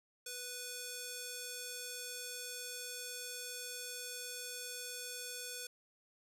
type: tone with band-pass filter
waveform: square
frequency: 493.9 Hz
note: B4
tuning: in tune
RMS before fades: -45 dBFS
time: 0.26-5.67 s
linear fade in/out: 5 ms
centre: 8200 Hz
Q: 0.92
effects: none